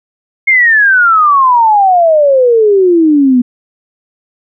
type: exponential sweep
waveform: sine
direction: down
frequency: 2164 to 240.8 Hz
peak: -4 dBFS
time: 0.47-3.42 s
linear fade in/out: 10 ms
effects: none